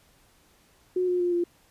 sine tone with pitch steps, 364.8 / 358.7 / 352.8 / 346.9 Hz, F#4 / F4 / F4 / F4, -24 / +46 / +18 / -12 cents, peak -22 dBFS, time 0.96-1.44 s, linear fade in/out 5 ms, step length 120 ms, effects pink hiss -61 dBFS RMS until 1.7 s + resampled to 32000 Hz

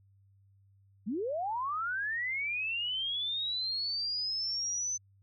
sine linear sweep, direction up, 179.7 to 6140 Hz, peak -31 dBFS, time 1.06-4.98 s, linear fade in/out 20 ms, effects added 98 Hz sine -61 dBFS peak until 5.22 s

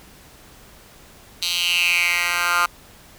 10% pulse tone with high-pass filter sweep, 174.61 Hz, F3, in tune, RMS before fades -20 dBFS, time 1.42-2.66 s, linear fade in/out 5 ms, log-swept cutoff 3700 to 1300 Hz, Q 5.3, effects pink hiss -47 dBFS RMS until 3.18 s

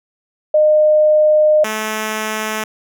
sine / 5% pulse tone pair in turn, 611 / 216.8 Hz, D#5 / A3, -32 / -25 cents, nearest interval octave + tritone, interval 1793 cents, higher first, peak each -8 dBFS, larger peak neither, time 0.54-1.64 / 1.64-2.64 s, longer first, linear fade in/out 5 ms, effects none

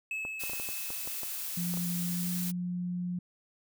triangle tone with exponential decay, 2593 Hz, E7, 29 cents flat, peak -30 dBFS, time 0.11-2.09 s, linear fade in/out 2 ms, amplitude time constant 430 ms
clicks, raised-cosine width 1 ms, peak -29 dBFS, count 11, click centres 0.251 / 0.437 / 0.497 / 0.534 / 0.599 / 0.689 / 0.904 / 1.075 / 1.233 / 1.739 / 1.773 s
blue noise, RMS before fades -37 dBFS, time 0.39-2.52 s, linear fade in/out 20 ms
sine tone with pitch glide, 175.5 to 177.95 Hz, F3 to F3, +9 to +33 cents, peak -31 dBFS, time 1.57-3.19 s, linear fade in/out 5 ms, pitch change +24 cents, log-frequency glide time 2.07-2.32 s
effects none

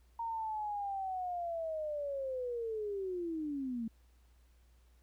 sine linear sweep, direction down, 930 to 220 Hz, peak -35 dBFS, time 0.19-3.88 s, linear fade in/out 5 ms, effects added 60 Hz sine -62 dBFS peak until 5.02 s + pink hiss -74 dBFS RMS until 5.02 s

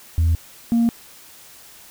sine tone pair in turn, 82.3 / 232.8 Hz, E2 / A#3, -2 / -2 cents, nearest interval octave + tritone, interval 1800 cents, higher second, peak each -12 dBFS, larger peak neither, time 0.18-0.35 / 0.72-0.89 s, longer neither, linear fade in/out 0 ms, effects tanh soft clip ceiling -12 dBFS + white hiss -45 dBFS RMS until 1.9 s

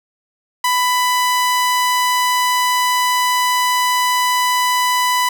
sawtooth tone, 995 Hz, B5, 13 cents sharp, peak -10 dBFS, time 0.64-5.29 s, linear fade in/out 5 ms, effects none

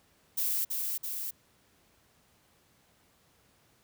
violet noise with echo, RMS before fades -30 dBFS, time 0.37-0.65 s, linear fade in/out 10 ms, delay 330 ms, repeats 2, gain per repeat -3 dB, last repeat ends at 1.31 s, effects pink hiss -66 dBFS RMS until 3.83 s + high-pass 60 Hz 12 dB/octave

